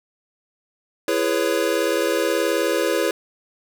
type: chord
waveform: square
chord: C# minor seventh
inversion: first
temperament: equal with one note detuned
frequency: 336.7 / 415.3 / 493.9 / 554.4 Hz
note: E4 / G#4 / B4 / C#5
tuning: +37 / 0 / 0 / 0 cents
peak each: -25 dBFS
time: 1.08-3.11 s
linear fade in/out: 2 ms
effects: none